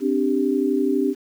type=chord; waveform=sine; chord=C suspended second; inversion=none; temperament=equal; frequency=261.6 / 293.7 / 392 Hz; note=C4 / D4 / G4; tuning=0 / 0 / 0 cents; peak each=-22 dBFS; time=0-1.15 s; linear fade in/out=50 ms; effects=8-bit